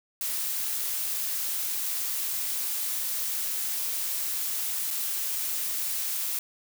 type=noise with dropouts; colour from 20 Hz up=blue; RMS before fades=-30 dBFS; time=0.21-6.39 s; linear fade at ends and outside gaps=1 ms; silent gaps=4.906-4.91 s; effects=none